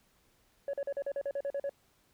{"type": "tone bursts", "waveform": "sine", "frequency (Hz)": 560, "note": "C#5", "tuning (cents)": 18, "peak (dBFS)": -29, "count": 11, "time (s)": [0.68, 1.694], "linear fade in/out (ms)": 2, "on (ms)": 54, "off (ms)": 42, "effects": ["tanh soft clip ceiling -30 dBFS", "pink hiss -69 dBFS RMS until 2.13 s"]}